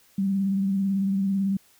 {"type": "tone with vibrato", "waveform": "sine", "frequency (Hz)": 195.1, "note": "G3", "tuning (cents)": -8, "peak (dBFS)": -21, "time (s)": [0.18, 1.57], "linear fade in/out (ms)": 5, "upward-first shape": "triangle", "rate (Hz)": 18, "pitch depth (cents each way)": 43, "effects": ["white hiss -59 dBFS RMS until 1.79 s"]}